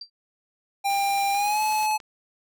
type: tone with exponential decay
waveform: sine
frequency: 4699 Hz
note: D8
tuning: in tune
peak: -31 dBFS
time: 0.01-0.1 s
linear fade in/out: 5 ms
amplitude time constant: 19 ms
type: tone with pitch glide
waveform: square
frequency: 796 to 858.1 Hz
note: G5 to A5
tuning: +26 to -44 cents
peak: -22 dBFS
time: 0.84-1.98 s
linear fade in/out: 20 ms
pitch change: +130 cents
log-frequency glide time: 1.32-1.61 s
type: noise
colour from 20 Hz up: white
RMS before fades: -41 dBFS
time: 0.89-1.87 s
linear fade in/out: 10 ms
type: clicks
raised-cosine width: 0.2 ms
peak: -26 dBFS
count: 6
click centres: 1.348 / 1.624 / 1.724 / 1.83 / 1.912 / 2.002 s
effects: none